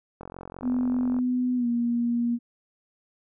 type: click train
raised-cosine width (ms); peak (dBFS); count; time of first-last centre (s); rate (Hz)
1; -25; 45; 0.21-1.188; 45
type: tone with pitch glide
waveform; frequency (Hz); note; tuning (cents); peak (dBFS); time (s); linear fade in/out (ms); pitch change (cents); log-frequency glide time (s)
sine; 250 to 237.3; B3 to A#3; +21 to +31; -22; 0.62-2.39; 50; -90; 1.56-1.67
effects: none